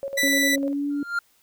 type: tone with tremolo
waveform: sine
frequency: 551 Hz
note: C#5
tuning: 11 cents flat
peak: -26 dBFS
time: 0.03-0.73 s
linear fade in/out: 0 ms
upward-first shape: square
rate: 10 Hz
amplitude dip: 70%
type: tone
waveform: sawtooth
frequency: 1975.5 Hz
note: B6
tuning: in tune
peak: -16 dBFS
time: 0.17-0.56 s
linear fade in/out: 10 ms
type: tone with pitch glide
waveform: sine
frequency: 276.4 to 287.5 Hz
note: C#4 to D4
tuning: -5 to -37 cents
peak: -23 dBFS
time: 0.23-1.03 s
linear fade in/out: 2 ms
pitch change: +68 cents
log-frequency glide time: 0.56-0.88 s
type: tone with exponential growth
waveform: triangle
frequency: 1396.9 Hz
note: F6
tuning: in tune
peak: -17 dBFS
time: 0.9-1.19 s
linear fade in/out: 5 ms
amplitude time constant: 63 ms
effects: white hiss -62 dBFS RMS until 1.42 s